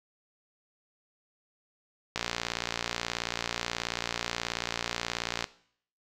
click train, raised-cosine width 0.2 ms, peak -12 dBFS, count 193, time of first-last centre 2.16-5.442 s, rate 58.5 Hz, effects noise-tail reverb RT60 0.6 s tail -18 dB re dry

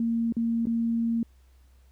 sine tone with dropouts, 230.5 Hz, A#3, 19 cents flat, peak -23 dBFS, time 0-1.23 s, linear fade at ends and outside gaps 2 ms, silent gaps 0.324-0.367 / 0.656-0.669 s, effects added 64 Hz sine -54 dBFS peak until 1.91 s + pink hiss -68 dBFS RMS until 1.91 s

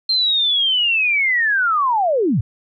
sine linear sweep, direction down, 4186 to 85.4 Hz, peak -14 dBFS, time 0.09-2.41 s, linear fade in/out 5 ms, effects none

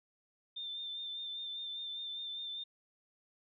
sine tone with vibrato, 3580 Hz, A7, 29 cents sharp, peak -39 dBFS, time 0.56-2.64 s, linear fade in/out 10 ms, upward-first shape sine, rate 5 Hz, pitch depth 28 cents each way, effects none

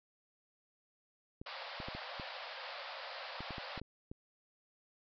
clicks, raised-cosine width 3 ms, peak -32 dBFS, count 11, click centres 1.415 / 1.802 / 1.885 / 1.95 / 2.198 / 3.406 / 3.507 / 3.582 / 3.777 / 3.816 / 4.115 s
pink band-pass noise, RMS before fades -46 dBFS, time 1.46-3.8 s, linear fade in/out 5 ms, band 510 to 5000 Hz, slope 96 dB/octave
effects none

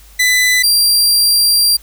sawtooth tone pair in turn, 1999 / 4739 Hz, B6 / D8, +20 / +15 cents, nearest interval octave + minor third, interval 1495 cents, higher second, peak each -6 dBFS, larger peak neither, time 0.19-0.63 / 0.63-1.77 s, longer second, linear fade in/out 10 ms, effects added 50 Hz sine -40 dBFS peak until 1.82 s + white hiss -45 dBFS RMS until 1.82 s

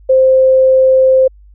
sine tone, 523.3 Hz, C5, in tune, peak -5 dBFS, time 0.09-1.28 s, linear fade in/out 10 ms, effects added 50 Hz sine -38 dBFS peak until 1.54 s

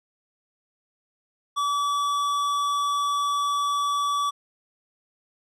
triangle tone with tanh clipping, 1148 Hz, D6, 40 cents flat, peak -24 dBFS, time 1.56-4.31 s, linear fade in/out 20 ms, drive 18 dB, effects none

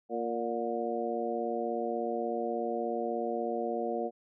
harmonic tone with a mistuned harmonic, 116.54 Hz, A#2, in tune, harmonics 2 / 3 / 4 / 5 / 6, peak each -38 / -37 / -35 / -37 / -36 dBFS, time 0.09-4.11 s, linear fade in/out 50 ms, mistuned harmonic 6, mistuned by +47 cents, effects none

